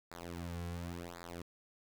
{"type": "tone with flanger", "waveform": "sawtooth", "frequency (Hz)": 86.2, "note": "F2", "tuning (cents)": -22, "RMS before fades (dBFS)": -44, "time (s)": [0.11, 1.42], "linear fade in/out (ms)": 5, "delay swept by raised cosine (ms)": [0.33, 3.33], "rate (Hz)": 0.92, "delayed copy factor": -1, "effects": ["10-bit"]}